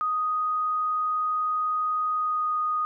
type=tone with pitch glide; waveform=sine; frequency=1246 to 1238.1 Hz; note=D#6 to D#6; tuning=+2 to -9 cents; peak=-23 dBFS; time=0.01-2.85 s; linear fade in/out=0 ms; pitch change=-11 cents; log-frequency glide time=2.14-2.52 s; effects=none